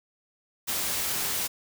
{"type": "noise", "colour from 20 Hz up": "white", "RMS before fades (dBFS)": -29, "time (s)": [0.67, 1.48], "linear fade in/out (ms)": 20, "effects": []}